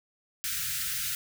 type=band-stop noise; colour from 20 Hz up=white; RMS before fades=-32 dBFS; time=0.44-1.15 s; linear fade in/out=0 ms; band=180 to 1300 Hz; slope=96 dB/octave; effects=none